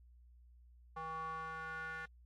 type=tone with band-pass filter sweep; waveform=square; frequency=160.6 Hz; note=E3; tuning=45 cents flat; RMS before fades=-44 dBFS; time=0.96-2.06 s; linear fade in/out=10 ms; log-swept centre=1000 to 1600 Hz; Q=5.6; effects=added 60 Hz sine -59 dBFS peak until 2.25 s + AAC 48 kbps